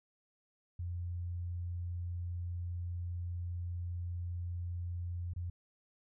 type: tone with dropouts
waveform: sine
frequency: 87.5 Hz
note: F2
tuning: 4 cents sharp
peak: -36 dBFS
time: 0.79-5.5 s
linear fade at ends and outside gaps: 5 ms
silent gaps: 5.336-5.361 s
effects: none